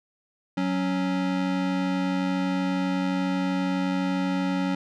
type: tone pair together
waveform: square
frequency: 185 / 277.2 Hz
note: F#3 / C#4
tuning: 0 / 0 cents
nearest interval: perfect fifth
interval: 700 cents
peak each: -27 dBFS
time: 0.57-4.75 s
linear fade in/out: 5 ms
effects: low-pass 4000 Hz 12 dB/octave